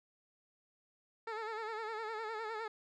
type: tone with vibrato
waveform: 15% pulse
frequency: 440.6 Hz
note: A4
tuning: 2 cents sharp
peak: -32 dBFS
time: 1.27-2.68 s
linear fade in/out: 5 ms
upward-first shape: sine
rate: 9.8 Hz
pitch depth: 71 cents each way
effects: low-pass 3000 Hz 12 dB/octave